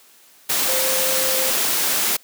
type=tone in noise; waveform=sine; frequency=523.3 Hz; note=C5; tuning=in tune; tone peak=-25 dBFS; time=0.68-1.51 s; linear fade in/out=10 ms; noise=white; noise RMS=-20 dBFS; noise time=0.49-2.17 s; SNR=-8 dB; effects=white hiss -51 dBFS RMS until 2.23 s + high-pass 200 Hz 12 dB/octave